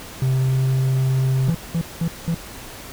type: tone with pitch glide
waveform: triangle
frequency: 130.81 to 131.57 Hz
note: C3 to C3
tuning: 0 to +10 cents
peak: -14 dBFS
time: 0.22-1.5 s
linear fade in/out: 2 ms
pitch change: +10 cents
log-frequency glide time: 0.46-0.6 s
type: tone bursts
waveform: triangle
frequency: 166.6 Hz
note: E3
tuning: 19 cents sharp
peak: -16 dBFS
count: 4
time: 1.48-2.344 s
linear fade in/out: 0 ms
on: 66 ms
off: 200 ms
effects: pink hiss -37 dBFS RMS until 2.92 s